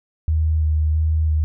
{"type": "tone with vibrato", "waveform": "sine", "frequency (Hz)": 78, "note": "D#2", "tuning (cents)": 5, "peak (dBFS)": -15, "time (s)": [0.28, 1.44], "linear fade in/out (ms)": 0, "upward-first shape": "square", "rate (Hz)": 1.5, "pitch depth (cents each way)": 16, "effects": []}